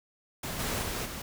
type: noise with level steps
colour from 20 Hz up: pink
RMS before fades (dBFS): -36 / -32 / -34 / -39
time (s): 0.43-1.22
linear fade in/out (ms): 5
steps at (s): 0.59 / 0.82 / 1.05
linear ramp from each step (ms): 10
effects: none